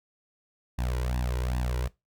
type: tone with flanger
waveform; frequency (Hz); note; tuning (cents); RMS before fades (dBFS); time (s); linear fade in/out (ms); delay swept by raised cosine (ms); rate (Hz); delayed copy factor
sawtooth; 61.74; B1; 0; -29; 0.78-1.88; 10; 1.1 to 2.1; 2.5; +0.95
effects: noise-tail reverb RT60 0.2 s tail -20 dB re dry